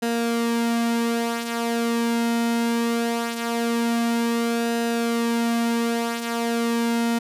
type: tone with flanger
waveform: sawtooth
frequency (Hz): 233.1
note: A#3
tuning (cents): 0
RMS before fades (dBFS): -23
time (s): 0.02-7.19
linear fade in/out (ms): 10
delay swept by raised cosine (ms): 0.89 to 6.09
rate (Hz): 0.21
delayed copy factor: -0.5
effects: resampled to 32000 Hz